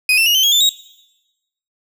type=tone with pitch steps; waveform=35% pulse; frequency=2500 / 2679 / 2872 / 3078 / 3299 / 3536 / 3789 Hz; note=D#7 / E7 / F7 / G7 / G#7 / A7 / A#7; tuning=+8 / +27 / +48 / -32 / -12 / +8 / +27 cents; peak=-9 dBFS; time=0.09-0.692 s; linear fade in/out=2 ms; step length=86 ms; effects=noise-tail reverb RT60 1.0 s tail -20 dB re dry